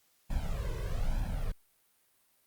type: noise with flanger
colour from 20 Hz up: brown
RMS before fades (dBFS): -32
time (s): 0.3-1.52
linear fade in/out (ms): 5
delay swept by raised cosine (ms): 1.2 to 1.98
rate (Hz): 1.1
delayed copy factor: +1
effects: white hiss -70 dBFS RMS until 2.46 s + Opus 48 kbps